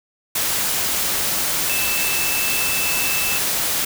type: tone in noise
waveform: sine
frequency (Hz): 2637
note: E7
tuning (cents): 0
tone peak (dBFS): -24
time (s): 1.69-3.38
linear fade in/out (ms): 5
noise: white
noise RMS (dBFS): -21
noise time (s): 0.35-3.85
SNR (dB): -6
effects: none